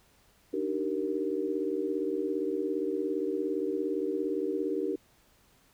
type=chord; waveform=sine; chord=Eb major seventh; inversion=third; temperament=equal with one note detuned; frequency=293.7 / 311.1 / 386.2 / 466.2 Hz; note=D4 / Eb4 / G4 / Bb4; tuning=0 / 0 / -26 / 0 cents; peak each=-35 / -35 / -32 / -34 dBFS; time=0.53-4.96 s; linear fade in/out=10 ms; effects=pink hiss -64 dBFS RMS until 5.73 s